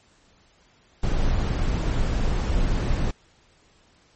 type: noise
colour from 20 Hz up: brown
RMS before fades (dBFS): -22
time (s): 1.03-3.11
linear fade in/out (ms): 5
effects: pink hiss -59 dBFS RMS until 4.15 s + MP3 32 kbps